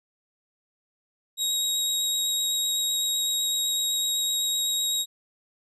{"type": "tone with vibrato", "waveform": "25% pulse", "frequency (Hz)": 3795, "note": "A#7", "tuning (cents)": 30, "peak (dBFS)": -19, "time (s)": [1.37, 5.06], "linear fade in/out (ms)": 50, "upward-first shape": "triangle", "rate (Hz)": 7.9, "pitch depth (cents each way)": 8, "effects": []}